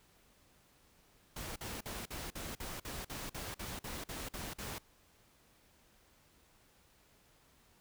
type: noise bursts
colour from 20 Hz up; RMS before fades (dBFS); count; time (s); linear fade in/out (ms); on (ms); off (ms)
pink; -43; 14; 1.36-4.784; 5; 200; 48
effects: pink hiss -67 dBFS RMS until 7.8 s